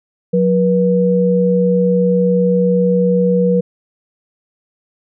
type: tone pair together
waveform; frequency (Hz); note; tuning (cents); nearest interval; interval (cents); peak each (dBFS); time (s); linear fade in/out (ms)
sine; 181.1 / 483.9; F#3 / B4; -37 / -35; octave + perfect fourth; 1702; -13; 0.33-3.61; 10
effects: none